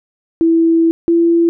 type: tone pair in turn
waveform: sine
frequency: 329.8 / 337.1 Hz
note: E4 / E4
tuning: +1 / +39 cents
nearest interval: unison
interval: 38 cents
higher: second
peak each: -8 dBFS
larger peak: neither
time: 0.41-0.91 / 1.08-1.49 s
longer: first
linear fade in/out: 0 ms
effects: none